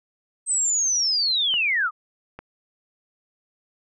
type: linear sweep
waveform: sine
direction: down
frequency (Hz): 8310 to 1168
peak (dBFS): -19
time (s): 0.46-1.91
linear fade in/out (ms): 50
type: clicks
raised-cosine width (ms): 0.5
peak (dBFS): -22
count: 2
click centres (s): 1.54 / 2.39
effects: none